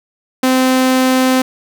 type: tone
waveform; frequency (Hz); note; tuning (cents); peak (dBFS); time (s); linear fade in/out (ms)
sawtooth; 258.5; C4; -21; -6; 0.43-1.42; 5
effects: none